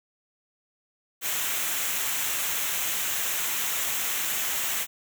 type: noise with comb filter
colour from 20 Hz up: white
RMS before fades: -28 dBFS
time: 1.21-4.87 s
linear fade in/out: 50 ms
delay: 0.21 ms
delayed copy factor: -0.55
effects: none